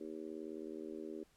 harmonic tone, 79 Hz, D#2, 27 cents sharp, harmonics 3 / 4 / 5 / 6 / 7, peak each -51 / -47 / -47 / -55 / -56 dBFS, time 0-1.24 s, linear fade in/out 10 ms, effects pink hiss -71 dBFS RMS until 1.36 s + low-pass 12000 Hz 12 dB/octave

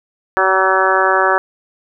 harmonic tone with a mistuned harmonic, 189.4 Hz, F#3, 41 cents sharp, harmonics 2 / 3 / 4 / 5 / 6 / 7 / 8 / 9, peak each -19 / -19 / -19 / -19 / -19 / -19 / -19 / -19 dBFS, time 0.37-1.38 s, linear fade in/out 0 ms, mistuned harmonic 6, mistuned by +18 cents, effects none

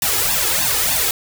white noise with flanger, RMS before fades -18 dBFS, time 0.02-1.11 s, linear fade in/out 2 ms, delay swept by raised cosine 1.1 to 2.4 ms, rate 3.3 Hz, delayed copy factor +1, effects none

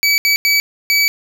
25% pulse tone bursts at uneven times, 2286 Hz, D7, 47 cents flat, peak -7 dBFS, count 4, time 0.03-0.18 / 0.25-0.36 / 0.45-0.6 / 0.9-1.08 s, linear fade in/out 0 ms, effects none

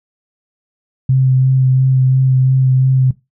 sine tone with vibrato, 130.81 Hz, C3, in tune, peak -8 dBFS, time 1.09-3.11 s, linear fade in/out 5 ms, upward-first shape sine, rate 2.9 Hz, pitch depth 15 cents each way, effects noise-tail reverb RT60 0.2 s tail -18 dB re dry

